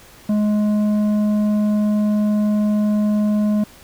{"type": "tone with tanh clipping", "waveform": "sine", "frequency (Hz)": 210, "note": "G#3", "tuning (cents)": 19, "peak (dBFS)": -16, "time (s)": [0.29, 3.64], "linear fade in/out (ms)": 5, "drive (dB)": 8, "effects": ["pink hiss -45 dBFS RMS until 3.83 s"]}